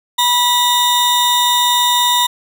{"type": "tone pair together", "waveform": "40% pulse", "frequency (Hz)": [977, 3673], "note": ["B5", "A#7"], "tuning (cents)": [-19, -26], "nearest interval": "octave + major seventh", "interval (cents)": 2293, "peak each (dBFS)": -13, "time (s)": [0.18, 2.27], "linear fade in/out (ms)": 10, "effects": []}